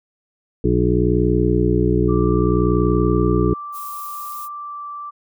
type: harmonic tone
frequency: 60.6 Hz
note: B1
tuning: 32 cents flat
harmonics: 1 / 2 / 3 / 5 / 6 / 7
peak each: -21 / -21 / -21 / -21 / -21 / -21 dBFS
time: 0.64-3.54 s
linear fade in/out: 5 ms
type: tone with vibrato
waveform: sine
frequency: 1172 Hz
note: D6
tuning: 4 cents flat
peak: -28 dBFS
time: 2.08-5.11 s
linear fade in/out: 20 ms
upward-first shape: triangle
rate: 0.98 Hz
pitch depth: 8 cents each way
type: noise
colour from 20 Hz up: violet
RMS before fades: -36 dBFS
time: 3.72-4.49 s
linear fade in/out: 50 ms
effects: none